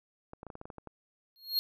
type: clicks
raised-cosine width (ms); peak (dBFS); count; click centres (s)
1; -30; 10; 0.334 / 0.431 / 0.467 / 0.502 / 0.554 / 0.614 / 0.655 / 0.702 / 0.783 / 0.873
type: tone with exponential growth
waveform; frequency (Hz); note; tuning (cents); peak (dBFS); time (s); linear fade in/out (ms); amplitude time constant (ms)
square; 4271; C8; +35; -24; 1.36-1.59; 0; 49
effects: none